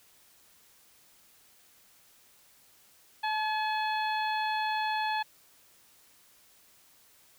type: harmonic tone with a mistuned harmonic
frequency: 852 Hz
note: G#5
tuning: 44 cents sharp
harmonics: 1 / 2 / 3 / 4 / 5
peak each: -29 / -35 / -39 / -41 / -43 dBFS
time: 3.23-5.23 s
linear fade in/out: 10 ms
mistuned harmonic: 1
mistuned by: +28 cents
effects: white hiss -61 dBFS RMS until 7.38 s